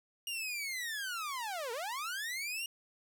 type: linear two-way sweep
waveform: sawtooth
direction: down then up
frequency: 2859 to 440 to 2859 Hz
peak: -33 dBFS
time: 0.27-2.66 s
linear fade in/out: 2 ms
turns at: 1.72 s
effects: none